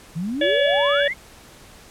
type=exponential sweep; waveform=sine; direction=up; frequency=152.8 to 2210 Hz; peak=-23 dBFS; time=0.15-1.14 s; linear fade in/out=20 ms
type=harmonic tone; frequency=570 Hz; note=C#5; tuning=48 cents sharp; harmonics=1 / 3 / 4 / 5 / 6; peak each=-18 / -24 / -31 / -31 / -25 dBFS; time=0.41-1.08 s; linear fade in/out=5 ms
effects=pink hiss -46 dBFS RMS until 1.9 s + low-pass 12000 Hz 12 dB/octave